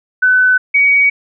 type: tone pair in turn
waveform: sine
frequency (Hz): 1506 / 2256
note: F#6 / C#7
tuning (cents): +30 / +30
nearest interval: perfect fifth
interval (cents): 700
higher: second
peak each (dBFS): -7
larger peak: neither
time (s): 0.22-0.58 / 0.74-1.1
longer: neither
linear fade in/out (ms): 10
effects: none